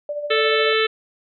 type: tone with tremolo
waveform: sine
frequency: 587.3 Hz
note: D5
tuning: in tune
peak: -22 dBFS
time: 0.09-0.73 s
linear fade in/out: 2 ms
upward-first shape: sine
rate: 14 Hz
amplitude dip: 55%
type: harmonic tone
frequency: 440 Hz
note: A4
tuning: in tune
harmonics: 1 / 3 / 4 / 5 / 6 / 7 / 8 / 9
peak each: -19 / -24 / -25 / -26 / -27 / -27 / -28 / -29 dBFS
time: 0.3-0.87 s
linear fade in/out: 10 ms
effects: none